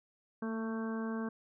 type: harmonic tone with a mistuned harmonic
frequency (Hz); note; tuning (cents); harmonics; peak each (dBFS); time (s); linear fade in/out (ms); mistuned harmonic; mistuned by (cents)
222.6; A3; +20; 1 / 2 / 3 / 4 / 5 / 6 / 7; -35 / -42 / -49 / -50 / -47 / -54 / -48; 0.42-1.29; 5; 1; +21
effects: none